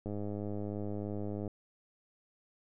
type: click train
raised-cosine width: 2 ms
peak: -26 dBFS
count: 147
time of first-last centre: 0.06-1.477 s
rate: 103 Hz
effects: none